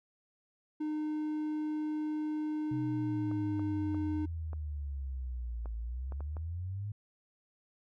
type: tone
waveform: triangle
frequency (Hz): 305.5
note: D#4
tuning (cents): -32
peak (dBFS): -30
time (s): 0.8-4.26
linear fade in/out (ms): 10
type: exponential two-way sweep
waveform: sine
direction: down then up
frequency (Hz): 130.81 to 55 to 106.3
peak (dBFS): -35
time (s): 2.71-6.92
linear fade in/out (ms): 5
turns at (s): 5.75
type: clicks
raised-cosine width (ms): 1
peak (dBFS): -33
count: 8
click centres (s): 3.314 / 3.595 / 3.946 / 4.532 / 5.658 / 6.122 / 6.206 / 6.368
effects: none